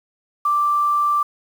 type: tone with quantisation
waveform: sine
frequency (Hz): 1174.7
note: D6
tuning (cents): 0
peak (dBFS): -15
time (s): 0.45-1.23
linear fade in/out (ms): 5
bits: 7
effects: none